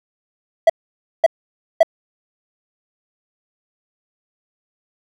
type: tone bursts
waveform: triangle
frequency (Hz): 657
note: E5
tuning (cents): -6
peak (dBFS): -4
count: 3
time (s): 0.67-1.831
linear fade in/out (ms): 5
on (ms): 27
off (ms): 540
effects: none